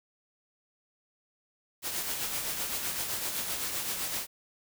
white noise with tremolo, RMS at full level -32 dBFS, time 1.82-4.27 s, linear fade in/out 50 ms, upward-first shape sine, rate 7.8 Hz, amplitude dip 40%, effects none

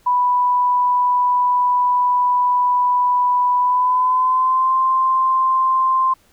sine tone with pitch glide, 987.8 to 1045.9 Hz, B5 to C6, 0 to -1 cents, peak -13 dBFS, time 0.06-6.14 s, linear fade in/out 10 ms, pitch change +99 cents, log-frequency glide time 3.59-4.74 s, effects pink hiss -56 dBFS RMS until 6.32 s

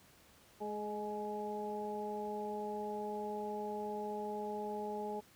harmonic tone with a mistuned harmonic, 210 Hz, G#3, 19 cents sharp, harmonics 1 / 2 / 3 / 4, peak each -45 / -41 / -47 / -42 dBFS, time 0.6-5.21 s, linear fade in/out 20 ms, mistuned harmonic 3, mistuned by -24 cents, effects pink hiss -63 dBFS RMS until 5.35 s + high-pass 60 Hz 12 dB/octave

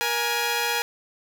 10% pulse tone pair together, 473.2 / 832 Hz, A#4 / G#5, +26 / +3 cents, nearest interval minor seventh, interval 977 cents, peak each -18 / -17 dBFS, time 0.01-0.82 s, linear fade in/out 0 ms, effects none

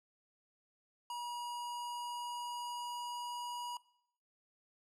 square tone with pitch glide, 960 to 966.1 Hz, B5 to B5, -49 to -38 cents, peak -40 dBFS, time 1.1-3.77 s, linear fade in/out 2 ms, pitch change +11 cents, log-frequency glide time 1.36-3.6 s, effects noise-tail reverb RT60 0.7 s tail -21 dB re dry + low-pass 12000 Hz 12 dB/octave

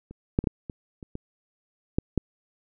clicks, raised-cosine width 3 ms, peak -29 / -7 / -19 / -9 / -21 / -27 / -21 / -9 / -9 dBFS, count 9, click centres 0.11 / 0.389 / 0.441 / 0.472 / 0.698 / 1.028 / 1.154 / 1.985 / 2.177 s, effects none

